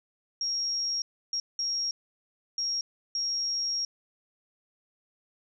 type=tone bursts at uneven times; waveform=sine; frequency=5588 Hz; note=F8; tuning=in tune; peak=-27 dBFS; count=5; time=0.41-1.02 / 1.33-1.4 / 1.59-1.91 / 2.58-2.81 / 3.15-3.85 s; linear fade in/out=2 ms; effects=none